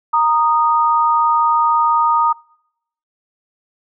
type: tone pair together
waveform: sine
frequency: 931 / 1237 Hz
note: A#5 / D#6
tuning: -2 / -10 cents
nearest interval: perfect fourth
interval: 492 cents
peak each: -14 dBFS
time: 0.13-2.33 s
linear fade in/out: 10 ms
effects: noise-tail reverb RT60 0.8 s tail -26 dB re dry